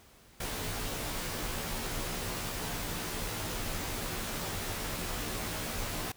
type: noise with comb filter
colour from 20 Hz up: pink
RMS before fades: -36 dBFS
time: 0.4-6.12 s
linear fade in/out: 5 ms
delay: 15 ms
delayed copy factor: -0.85
effects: pink hiss -59 dBFS RMS until 6.16 s